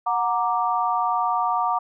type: chord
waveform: sine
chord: Gb augmented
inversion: none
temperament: equal with one note detuned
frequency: 731.9 / 932.3 / 1174.7 Hz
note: Gb5 / Bb5 / D6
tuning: -19 / 0 / 0 cents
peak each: -24 dBFS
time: 0.06-1.79 s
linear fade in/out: 10 ms
effects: none